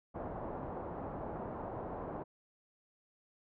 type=low-pass noise; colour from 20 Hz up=white; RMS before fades=-42 dBFS; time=0.14-2.24 s; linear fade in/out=20 ms; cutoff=900 Hz; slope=24 dB/octave; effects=none